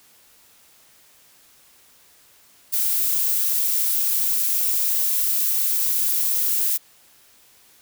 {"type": "noise", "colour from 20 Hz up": "violet", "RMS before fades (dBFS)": -21, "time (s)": [2.72, 6.78], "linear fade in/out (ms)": 20, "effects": ["white hiss -54 dBFS RMS until 7.81 s"]}